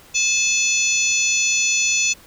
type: harmonic tone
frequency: 865 Hz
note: A5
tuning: 30 cents flat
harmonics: 3 / 4 / 5 / 6 / 7 / 8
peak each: -20 / -27 / -29 / -32 / -21 / -23 dBFS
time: 0.14-2.14 s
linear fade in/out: 20 ms
effects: pink hiss -47 dBFS RMS until 2.26 s